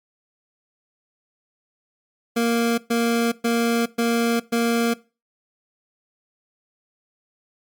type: tone bursts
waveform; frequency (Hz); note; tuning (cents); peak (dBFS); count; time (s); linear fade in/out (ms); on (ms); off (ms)
25% pulse; 233.1; A#3; 0; -14; 5; 2.36-4.94; 10; 420; 120
effects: noise-tail reverb RT60 0.3 s tail -20 dB re dry + MP3 96 kbps